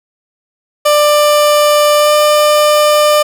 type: tone with pitch glide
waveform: 30% pulse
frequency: 593 to 598.2 Hz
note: D5 to D5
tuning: +17 to +32 cents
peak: -4 dBFS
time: 0.85-3.23 s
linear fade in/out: 10 ms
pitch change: +15 cents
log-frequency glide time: 1.97-2.13 s
effects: none